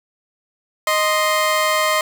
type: tone pair together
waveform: 20% pulse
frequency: 621.8 / 1046.5 Hz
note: D#5 / C6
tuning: -1 / 0 cents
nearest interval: major sixth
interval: 901 cents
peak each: -13 / -14 dBFS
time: 0.87-2.01 s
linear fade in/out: 2 ms
effects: none